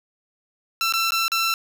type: tone with dropouts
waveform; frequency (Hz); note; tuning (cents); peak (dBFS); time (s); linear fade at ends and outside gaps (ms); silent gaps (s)
15% pulse; 1343; E6; +32; -13; 0.81-1.54; 1; 0.924-0.937 / 1.107-1.12 / 1.281-1.318
effects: none